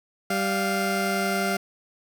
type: tone pair together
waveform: 20% pulse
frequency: 195.11 / 698.5 Hz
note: G3 / F5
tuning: -8 / 0 cents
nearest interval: octave + minor seventh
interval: 2208 cents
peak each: -21 dBFS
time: 0.3-1.57 s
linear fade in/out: 5 ms
effects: none